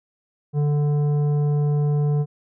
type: tone with tanh clipping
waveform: sine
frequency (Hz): 146.83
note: D3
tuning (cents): 0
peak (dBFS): -19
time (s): 0.53-2.26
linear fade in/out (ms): 50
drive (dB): 10
effects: none